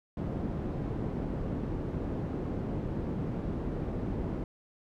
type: low-pass noise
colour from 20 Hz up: white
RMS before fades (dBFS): -34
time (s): 0.17-4.44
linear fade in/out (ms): 2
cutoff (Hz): 280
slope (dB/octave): 12
effects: none